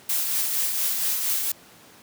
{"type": "noise with tremolo", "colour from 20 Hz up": "blue", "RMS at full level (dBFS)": -23, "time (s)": [0.09, 1.52], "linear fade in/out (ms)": 5, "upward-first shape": "triangle", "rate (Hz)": 4.3, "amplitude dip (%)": 40, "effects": ["pink hiss -50 dBFS RMS until 2.02 s", "high-pass 150 Hz 12 dB/octave"]}